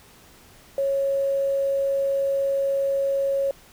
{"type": "tone with quantisation", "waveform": "sine", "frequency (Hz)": 550, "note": "C#5", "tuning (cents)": -14, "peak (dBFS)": -20, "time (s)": [0.78, 3.51], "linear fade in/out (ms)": 2, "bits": 8, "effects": ["pink hiss -51 dBFS RMS until 3.72 s"]}